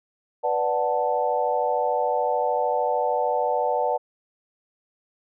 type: chord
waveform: sine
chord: B minor seventh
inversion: none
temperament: equal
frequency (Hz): 493.9 / 587.3 / 740 / 880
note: B4 / D5 / F#5 / A5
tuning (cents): 0 / 0 / 0 / 0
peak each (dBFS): -26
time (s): 0.43-3.98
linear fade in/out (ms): 20
effects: none